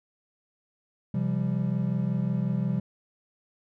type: chord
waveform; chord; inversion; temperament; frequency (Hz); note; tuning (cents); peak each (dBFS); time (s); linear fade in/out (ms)
triangle; C suspended fourth; none; equal with one note detuned; 130.81 / 170.43 / 196; C3 / F3 / G3; 0 / -42 / 0; -27; 1.14-2.8; 5
effects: none